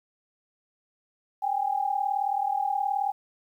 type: tone pair together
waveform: sine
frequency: 784 / 822.8 Hz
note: G5 / G#5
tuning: 0 / -16 cents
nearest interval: minor second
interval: 84 cents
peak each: -27 dBFS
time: 1.42-3.12 s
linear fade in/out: 10 ms
effects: 10-bit